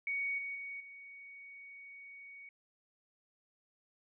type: tone with level steps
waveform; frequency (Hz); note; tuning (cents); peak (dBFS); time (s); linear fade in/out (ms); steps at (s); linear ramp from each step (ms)
sine; 2237; C#7; +15; -33 / -38 / -41 / -49; 0.07-2.49; 2; 0.38 / 0.55 / 0.8; 5
effects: none